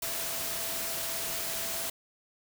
sine tone in noise, 663 Hz, E5, 10 cents sharp, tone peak -44 dBFS, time 0.02-1.9 s, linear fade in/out 5 ms, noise white, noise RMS -34 dBFS, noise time 0.02-1.9 s, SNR -13 dB, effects none

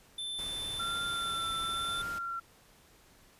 square tone, 3536 Hz, A7, 8 cents sharp, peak -36 dBFS, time 0.18-2.02 s, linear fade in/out 5 ms
pink noise, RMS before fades -46 dBFS, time 0.38-2.19 s, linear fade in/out 10 ms
sine tone with vibrato, 1366 Hz, F6, 39 cents flat, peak -34 dBFS, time 0.79-2.4 s, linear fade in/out 10 ms, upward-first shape triangle, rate 0.97 Hz, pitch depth 33 cents each way
effects pink hiss -61 dBFS RMS until 3.39 s + resampled to 32000 Hz

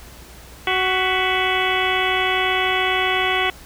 harmonic tone with a mistuned harmonic, 372.6 Hz, F#4, 12 cents sharp, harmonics 1 / 2 / 3 / 4 / 5 / 6 / 7 / 8 / 9, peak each -25 / -24 / -26 / -27 / -24 / -26 / -28 / -28 / -28 dBFS, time 0.67-3.5 s, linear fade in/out 2 ms, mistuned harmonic 5, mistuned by +100 cents, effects added 60 Hz sine -43 dBFS peak until 3.65 s + pink hiss -43 dBFS RMS until 3.65 s

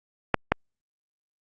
clicks, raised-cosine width 0.5 ms, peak -3 dBFS, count 2, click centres 0.343 / 0.52 s, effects Opus 48 kbps

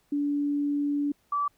sine tone pair in turn, 288.4 / 1156.7 Hz, D4 / D6, -31 / -27 cents, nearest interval 2 octaves, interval 2404 cents, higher second, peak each -24 dBFS, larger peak neither, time 0.12-1.12 / 1.32-1.48 s, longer first, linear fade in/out 5 ms, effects pink hiss -68 dBFS RMS until 1.57 s

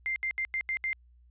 sine tone bursts at uneven times, 2093 Hz, C7, in tune, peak -28 dBFS, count 6, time 0.06-0.16 / 0.23-0.31 / 0.38-0.45 / 0.54-0.61 / 0.69-0.77 / 0.84-0.93 s, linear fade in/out 0 ms, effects added 60 Hz sine -56 dBFS peak until 1.3 s + resampled to 8000 Hz

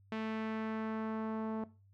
sawtooth tone with low-pass filter sweep, 220 Hz, A3, in tune, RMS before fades -38 dBFS, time 0.12-1.64 s, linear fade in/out 2 ms, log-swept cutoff 2700 to 910 Hz, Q 1.2, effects noise-tail reverb RT60 0.3 s tail -18 dB re dry + added 98 Hz sine -61 dBFS peak until 1.93 s

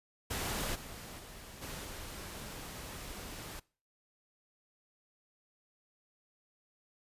pink noise with level steps, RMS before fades -36 / -47 / -50 / -43 / -45 dBFS, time 0.3-3.6 s, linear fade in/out 10 ms, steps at 0.74 / 1.18 / 1.61 / 1.84 s, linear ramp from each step 20 ms, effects noise-tail reverb RT60 0.4 s tail -23 dB re dry + resampled to 32000 Hz

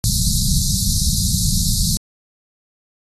pink band-stop noise, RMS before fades -17 dBFS, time 0.04-1.97 s, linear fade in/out 0 ms, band 210 to 3900 Hz, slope 96 dB/octave, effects AAC 32 kbps

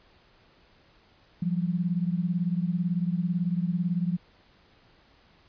sine beating tone pair, 170.7 / 188.7 Hz, F3 / F#3, -39 / +34 cents, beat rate 18 Hz, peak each -26 / -29 dBFS, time 1.42-4.17 s, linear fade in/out 5 ms, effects pink hiss -60 dBFS RMS until 5.48 s + resampled to 11025 Hz

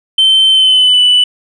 sine tone with pitch glide, 3094 to 2978 Hz, G7 to F#7, -23 to +11 cents, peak -3 dBFS, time 0.18-1.24 s, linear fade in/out 5 ms, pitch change -66 cents, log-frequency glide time 0.5-1.01 s, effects tanh soft clip ceiling -3 dBFS

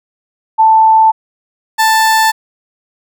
sine / 30% pulse tone pair in turn, 883 / 883 Hz, A5 / A5, +6 / +6 cents, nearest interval unison, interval 0 cents, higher neither, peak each -4 / -5 dBFS, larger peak first, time 0.58-1.12 / 1.78-2.32 s, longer neither, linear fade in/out 20 ms, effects none

